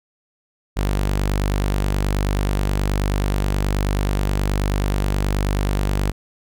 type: tone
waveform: sawtooth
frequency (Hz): 49.38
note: G1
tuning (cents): +13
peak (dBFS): -14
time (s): 0.76-6.12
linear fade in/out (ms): 20
effects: none